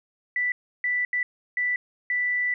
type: tone bursts at uneven times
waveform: sine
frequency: 1975.5 Hz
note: B6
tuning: in tune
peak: -22 dBFS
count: 5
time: 0.36-0.52 / 0.84-1.05 / 1.13-1.23 / 1.57-1.76 / 2.1-2.54 s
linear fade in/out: 2 ms
effects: none